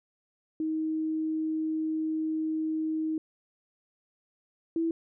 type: tone pair in turn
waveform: sine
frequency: 315.3 / 329.2 Hz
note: D#4 / E4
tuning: +23 / -2 cents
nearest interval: minor second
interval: 75 cents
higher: second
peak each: -27 / -25 dBFS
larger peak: second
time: 0.6-3.18 / 4.76-4.91 s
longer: first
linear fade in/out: 2 ms
effects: none

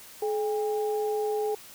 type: tone pair together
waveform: sine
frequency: 427 / 806 Hz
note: G#4 / G5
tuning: +48 / +48 cents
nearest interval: major seventh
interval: 1100 cents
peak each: -26 / -33 dBFS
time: 0.22-1.55 s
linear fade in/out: 5 ms
effects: white hiss -48 dBFS RMS until 1.74 s

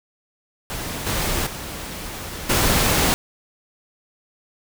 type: noise with level steps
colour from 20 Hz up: pink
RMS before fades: -29 / -23 / -32 / -18 dBFS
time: 0.7-3.14 s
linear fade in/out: 0 ms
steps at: 1.06 / 1.46 / 2.49 s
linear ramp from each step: 10 ms
effects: none

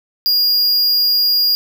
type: tone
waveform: square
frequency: 4841 Hz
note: D#8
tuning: 48 cents flat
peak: -12 dBFS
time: 0.26-1.55 s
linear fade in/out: 0 ms
effects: none

